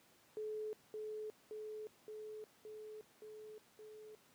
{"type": "tone with echo", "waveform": "sine", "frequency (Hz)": 429.5, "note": "A4", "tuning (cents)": -42, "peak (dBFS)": -40, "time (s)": [0.37, 0.73], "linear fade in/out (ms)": 0, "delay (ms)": 570, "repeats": 6, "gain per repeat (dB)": -2, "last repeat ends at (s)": 4.15, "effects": ["pink hiss -68 dBFS RMS until 4.34 s", "high-pass 150 Hz 12 dB/octave"]}